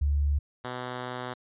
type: tone pair in turn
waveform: sine / 5% pulse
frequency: 72 / 125.08 Hz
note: D2 / B2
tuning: -34 / +22 cents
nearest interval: minor seventh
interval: 956 cents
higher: second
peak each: -22 dBFS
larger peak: neither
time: 0.01-0.39 / 0.64-1.34 s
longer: second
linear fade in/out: 10 ms
effects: resampled to 8000 Hz